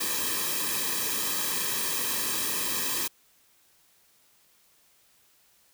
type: noise with comb filter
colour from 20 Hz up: white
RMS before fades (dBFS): -29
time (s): 0-3.08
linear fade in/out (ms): 10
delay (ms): 1.4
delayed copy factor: -1
effects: white hiss -63 dBFS RMS until 5.73 s